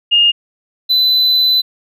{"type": "tone pair in turn", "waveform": ["sine", "triangle"], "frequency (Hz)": [2836, 4011], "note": ["F7", "B7"], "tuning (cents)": [26, 26], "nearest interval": "tritone", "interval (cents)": 600, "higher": "second", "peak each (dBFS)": [-7, -8], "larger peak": "first", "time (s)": [[0.11, 0.32], [0.89, 1.62]], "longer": "second", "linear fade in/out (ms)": 20, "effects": []}